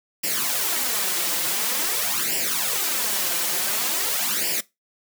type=noise with flanger; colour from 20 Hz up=white; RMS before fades=-24 dBFS; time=0.23-4.61 s; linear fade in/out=10 ms; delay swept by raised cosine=0.39 to 5.89 ms; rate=0.47 Hz; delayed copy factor=+0.75; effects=noise-tail reverb RT60 0.2 s tail -20 dB re dry + high-pass 200 Hz 12 dB/octave